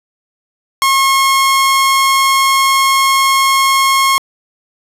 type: tone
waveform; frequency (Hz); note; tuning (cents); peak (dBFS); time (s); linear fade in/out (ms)
sawtooth; 1082; C#6; -42; -5; 0.82-4.18; 0
effects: resampled to 32000 Hz + 7-bit